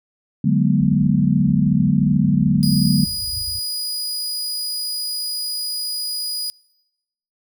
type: chord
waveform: sine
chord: G# half-diminished seventh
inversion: second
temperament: equal with one note detuned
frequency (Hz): 146.83 / 185 / 207.7 / 241.3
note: D3 / F#3 / G#3 / B3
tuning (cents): 0 / 0 / 0 / -40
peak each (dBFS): -18 / -18 / -19 / -21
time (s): 0.44-3.05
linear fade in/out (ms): 5
type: low-pass noise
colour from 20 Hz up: white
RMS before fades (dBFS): -33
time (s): 0.8-3.59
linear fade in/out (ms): 2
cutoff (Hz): 110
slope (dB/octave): 96
type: tone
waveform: sawtooth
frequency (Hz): 4923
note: D#8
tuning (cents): -19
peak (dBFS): -20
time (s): 2.63-6.5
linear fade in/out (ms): 0
effects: noise-tail reverb RT60 0.9 s tail -25 dB re dry + high-pass 60 Hz 12 dB/octave